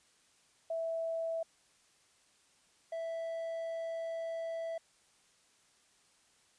sine / triangle tone pair in turn, 657 / 659.3 Hz, E5 / E5, -6 / 0 cents, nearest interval unison, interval 6 cents, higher second, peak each -33 / -34 dBFS, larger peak first, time 0.7-1.43 / 2.92-4.78 s, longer second, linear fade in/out 5 ms, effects white hiss -68 dBFS RMS until 6.58 s + resampled to 22050 Hz

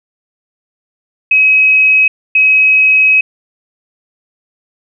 sine tone pair in turn, 2547 / 2547 Hz, D#7 / D#7, +40 / +40 cents, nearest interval unison, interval 0 cents, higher neither, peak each -5 dBFS, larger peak neither, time 1.31-2.08 / 2.35-3.21 s, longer second, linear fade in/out 5 ms, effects none

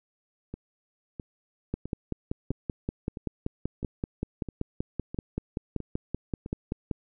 two click trains, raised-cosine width 3 ms, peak -16 / -23 dBFS, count 28 / 10, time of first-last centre 1.74-6.912 / 0.54-6.461 s, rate 5.22 / 1.52 Hz, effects none

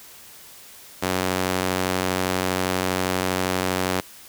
sawtooth tone with high-pass filter, 92.5 Hz, F#2, in tune, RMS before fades -24 dBFS, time 1.02-4.01 s, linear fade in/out 10 ms, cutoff 240 Hz, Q 0.51, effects white hiss -45 dBFS RMS until 4.28 s

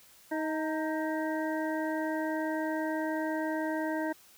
harmonic tone with a mistuned harmonic, 314.7 Hz, D#4, 20 cents sharp, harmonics 1 / 2 / 3 / 5 / 6, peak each -32 / -35 / -38 / -40 / -43 dBFS, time 0.31-4.13 s, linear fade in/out 10 ms, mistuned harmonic 3, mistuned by -40 cents, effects white hiss -58 dBFS RMS until 4.37 s

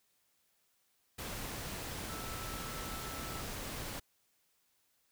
sine tone in noise, 1318.5 Hz, E6, in tune, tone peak -48 dBFS, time 2.09-3.42 s, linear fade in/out 10 ms, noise pink, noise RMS -42 dBFS, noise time 1.18-4 s, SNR -9 dB, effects white hiss -75 dBFS RMS until 5.11 s

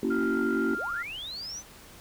sine chord, F# dominant seventh, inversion first, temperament equal with one note detuned, 233.1 / 277.2 / 329.6 / 379.5 Hz, A#3 / C#4 / E4 / F#4, 0 / 0 / 0 / +44 cents, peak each -29 dBFS, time 0.03-0.75 s, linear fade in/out 2 ms
sine tone, 1396.9 Hz, F6, in tune, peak -30 dBFS, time 0.1-1.03 s, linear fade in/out 10 ms
sine linear sweep, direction up, 64.6 to 6220 Hz, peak -35 dBFS, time 0.74-1.63 s, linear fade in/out 50 ms
effects tanh soft clip ceiling -18 dBFS + pink hiss -50 dBFS RMS until 2 s

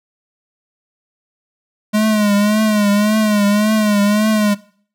square tone with vibrato, 210 Hz, G#3, 19 cents sharp, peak -12 dBFS, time 1.93-4.55 s, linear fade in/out 20 ms, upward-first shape triangle, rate 1.8 Hz, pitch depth 73 cents each way, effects noise-tail reverb RT60 0.5 s tail -20 dB re dry

